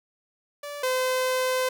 sawtooth tone pair in turn, 580 / 512.9 Hz, D5 / C5, -22 / -35 cents, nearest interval major second, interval 213 cents, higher first, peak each -30 / -19 dBFS, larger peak second, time 0.63-0.83 / 0.83-1.69 s, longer second, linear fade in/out 5 ms, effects none

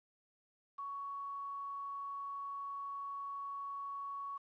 sine tone with quantisation, 1117 Hz, C#6, 13 cents sharp, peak -40 dBFS, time 0.78-4.38 s, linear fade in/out 10 ms, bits 10, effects low-pass 3000 Hz 12 dB/octave

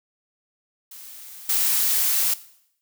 blue noise with level steps, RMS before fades -41 / -21 dBFS, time 0.91-2.34 s, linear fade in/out 5 ms, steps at 1.49 s, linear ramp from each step 5 ms, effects noise-tail reverb RT60 0.7 s tail -17 dB re dry

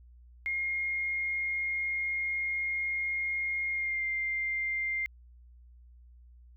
sine tone with pitch glide, 2138 to 2100 Hz, C7 to C7, +37 to +6 cents, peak -29 dBFS, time 0.46-5.06 s, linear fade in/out 0 ms, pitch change -31 cents, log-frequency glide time 3.71-4.04 s, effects added 60 Hz sine -52 dBFS peak until 6.56 s

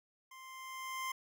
25% pulse tone with level ramp, 1046.5 Hz, C6, in tune, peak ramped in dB -48 to -32 dBFS, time 0.31-1.12 s, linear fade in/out 5 ms, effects none

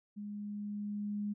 sine tone with level ramp, 206.5 Hz, G#3, 10 cents flat, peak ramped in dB -40 to -33 dBFS, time 0.16-1.34 s, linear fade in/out 20 ms, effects none

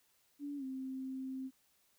sine tone with pitch glide, 286.8 to 263 Hz, D4 to C4, -41 to +9 cents, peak -39 dBFS, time 0.39-1.51 s, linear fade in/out 50 ms, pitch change -150 cents, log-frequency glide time 0.57-0.64 s, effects white hiss -73 dBFS RMS until 1.98 s

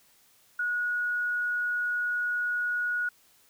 sine tone, 1455 Hz, F#6, 29 cents flat, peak -26 dBFS, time 0.59-3.09 s, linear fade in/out 5 ms, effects white hiss -62 dBFS RMS until 3.49 s

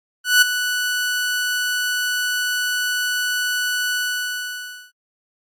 sawtooth tone with ADSR envelope, 1482 Hz, F#6, 2 cents sharp, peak -5 dBFS, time 0.24-4.92 s, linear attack 180 ms, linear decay 9 ms, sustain -11 dB, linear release 960 ms, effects AAC 64 kbps

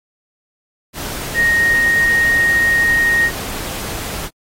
sine tone in noise, 1864.7 Hz, A#6, in tune, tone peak -11 dBFS, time 1.34-3.31 s, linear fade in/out 50 ms, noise pink, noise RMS -26 dBFS, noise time 0.93-4.3 s, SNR +12 dB, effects AAC 48 kbps

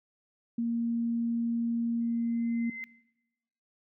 sine tone, 233.1 Hz, A#3, in tune, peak -27 dBFS, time 0.58-2.7 s, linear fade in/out 5 ms
sine tone with exponential growth, 2066 Hz, C7, 22 cents flat, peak -34 dBFS, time 2.01-2.84 s, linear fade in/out 0 ms, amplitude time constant 180 ms
effects noise-tail reverb RT60 1.0 s tail -21 dB re dry

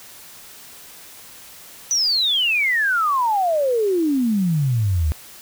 sine exponential sweep, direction down, 6030 to 71.8 Hz, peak -16 dBFS, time 1.91-5.12 s, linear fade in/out 0 ms, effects white hiss -42 dBFS RMS until 5.41 s

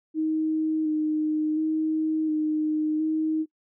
sine tone with vibrato, 311.1 Hz, D#4, in tune, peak -22 dBFS, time 0.14-3.46 s, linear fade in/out 50 ms, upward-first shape square, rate 0.7 Hz, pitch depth 17 cents each way, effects noise-tail reverb RT60 0.1 s tail -23 dB re dry

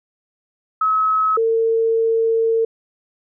sine tone pair in turn, 1285 / 452.6 Hz, E6 / A4, -45 / +49 cents, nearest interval octave + tritone, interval 1806 cents, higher first, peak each -14 dBFS, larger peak neither, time 0.81-1.37 / 1.37-2.65 s, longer second, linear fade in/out 5 ms, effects none

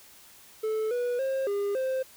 triangle tone with pitch steps, 436.1 / 487.8 / 534 / 404.1 / 523 Hz, A4 / B4 / C5 / G#4 / C5, -15 / -21 / +35 / -47 / -1 cents, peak -24 dBFS, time 0.63-2.03 s, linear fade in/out 10 ms, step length 280 ms, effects white hiss -53 dBFS RMS until 2.16 s

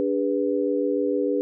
sine tone cluster, 289.4 / 405.8 / 492.4 Hz, D4 / G#4 / B4, -25 / -40 / -5 cents, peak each -25 dBFS, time 0-1.41 s, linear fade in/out 0 ms, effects none

